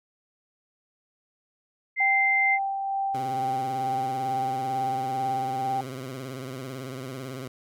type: tone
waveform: sine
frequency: 2084 Hz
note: C7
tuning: 7 cents flat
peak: -20 dBFS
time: 1.96-2.59 s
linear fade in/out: 50 ms
type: tone with tremolo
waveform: sine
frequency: 784 Hz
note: G5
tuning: in tune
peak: -24 dBFS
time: 2-5.81 s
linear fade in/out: 5 ms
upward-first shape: sine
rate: 2.2 Hz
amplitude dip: 30%
type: tone with vibrato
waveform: 15% pulse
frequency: 130.81 Hz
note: C3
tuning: in tune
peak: -28 dBFS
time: 3.14-7.48 s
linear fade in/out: 5 ms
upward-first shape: sine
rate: 18 Hz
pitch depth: 87 cents each way
effects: none